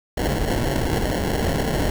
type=noise with sample-and-hold; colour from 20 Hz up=pink; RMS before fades=-22 dBFS; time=0.17-1.9 s; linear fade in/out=2 ms; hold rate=1225 Hz; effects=none